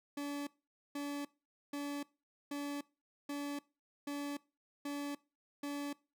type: tone bursts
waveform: 40% pulse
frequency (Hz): 286.6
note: D4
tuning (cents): -42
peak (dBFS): -37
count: 8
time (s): 0.17-5.93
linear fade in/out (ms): 5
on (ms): 300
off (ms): 480
effects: noise-tail reverb RT60 0.3 s tail -22 dB re dry